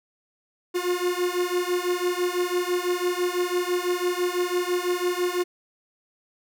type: beating tone pair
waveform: 45% pulse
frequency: 354.4 / 360.4 Hz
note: F4 / F#4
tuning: +25 / -45 cents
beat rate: 6 Hz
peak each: -26 dBFS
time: 0.74-5.44 s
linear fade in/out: 20 ms
effects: none